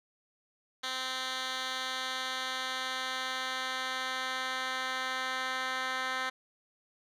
10% pulse tone with band-pass filter sweep, 259.1 Hz, C4, 17 cents flat, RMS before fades -35 dBFS, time 0.83-6.3 s, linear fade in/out 10 ms, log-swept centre 3300 to 2200 Hz, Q 1.4, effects none

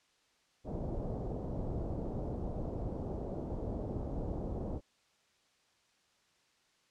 pink low-pass noise, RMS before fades -38 dBFS, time 0.64-4.81 s, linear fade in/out 50 ms, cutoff 670 Hz, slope 24 dB/octave, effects white hiss -71 dBFS RMS until 6.9 s + low-pass 6000 Hz 12 dB/octave

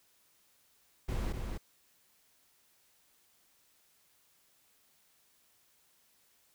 brown noise with echo, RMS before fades -34 dBFS, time 1.08-1.33 s, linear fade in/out 10 ms, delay 250 ms, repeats 1, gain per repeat -4 dB, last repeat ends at 1.58 s, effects white hiss -69 dBFS RMS until 6.54 s

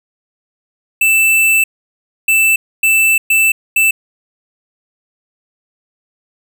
square tone bursts at uneven times, 2651 Hz, E7, 9 cents sharp, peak -9 dBFS, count 5, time 1.01-1.64 / 2.28-2.56 / 2.83-3.18 / 3.3-3.52 / 3.76-3.91 s, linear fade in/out 5 ms, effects none

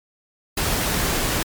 pink noise, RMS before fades -22 dBFS, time 0.57-1.43 s, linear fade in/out 5 ms, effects MP3 96 kbps

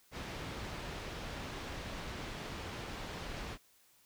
pink low-pass noise, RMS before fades -43 dBFS, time 0.11-3.58 s, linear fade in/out 50 ms, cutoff 4400 Hz, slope 12 dB/octave, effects white hiss -67 dBFS RMS until 4.05 s

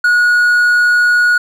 triangle tone, 1453 Hz, F#6, 32 cents flat, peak -6 dBFS, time 0.04-1.38 s, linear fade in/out 5 ms, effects none

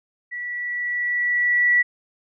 sine tone with level ramp, 1949 Hz, B6, 23 cents flat, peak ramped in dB -28 to -13 dBFS, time 0.31-1.83 s, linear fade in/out 20 ms, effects none

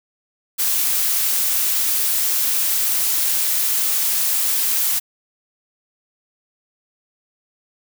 blue noise, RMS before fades -19 dBFS, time 0.58-5 s, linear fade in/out 20 ms, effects none

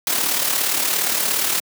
white noise with amplitude modulation, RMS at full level -18 dBFS, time 0.07-1.6 s, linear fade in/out 2 ms, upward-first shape sine, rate 37.2 Hz, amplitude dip 50%, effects high-pass 200 Hz 12 dB/octave

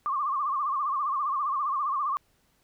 sine tone with vibrato, 1133 Hz, C#6, 37 cents sharp, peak -25 dBFS, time 0.06-2.17 s, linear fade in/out 0 ms, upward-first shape sine, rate 15 Hz, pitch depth 120 cents each way, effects pink hiss -68 dBFS RMS until 2.63 s

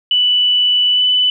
sine tone with pitch glide, 2971 to 2993 Hz, F#7 to F#7, +6 to +19 cents, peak -10 dBFS, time 0.11-1.3 s, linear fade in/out 2 ms, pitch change +13 cents, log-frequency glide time 0.91-1.03 s, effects none

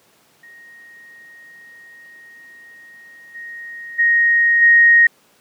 sine tone with level steps, 1870 Hz, A#6, 5 cents sharp, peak -40 / -30 / -11 / -7 dBFS, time 0.43-5.07 s, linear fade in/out 5 ms, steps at 3.34 / 3.98 / 4.61 s, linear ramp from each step 20 ms, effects pink hiss -55 dBFS RMS until 5.4 s + high-pass 200 Hz 12 dB/octave

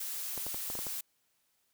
blue noise, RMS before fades -38 dBFS, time 0-1.01 s, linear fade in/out 5 ms
clicks, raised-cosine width 1 ms, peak -28 dBFS, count 7, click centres 0.377 / 0.466 / 0.545 / 0.701 / 0.753 / 0.79 / 0.868 s
effects white hiss -75 dBFS RMS until 1.73 s

